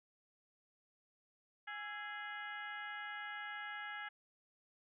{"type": "harmonic tone with a mistuned harmonic", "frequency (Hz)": 415.3, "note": "G#4", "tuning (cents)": 0, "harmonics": [2, 3, 4, 5, 6, 7, 8], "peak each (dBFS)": [-50, -51, -46, -50, -61, -55, -62], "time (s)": [1.67, 4.09], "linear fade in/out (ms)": 10, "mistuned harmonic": 3, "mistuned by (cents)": 120, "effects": []}